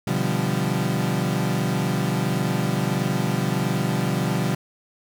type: chord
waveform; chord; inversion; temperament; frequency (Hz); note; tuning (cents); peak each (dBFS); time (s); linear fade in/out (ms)
35% pulse; G dominant seventh; first; equal with one note detuned; 125.12 / 146.83 / 174.61 / 196; B2 / D3 / F3 / G3; +23 / 0 / 0 / 0; -25; 0.07-4.55; 5
effects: none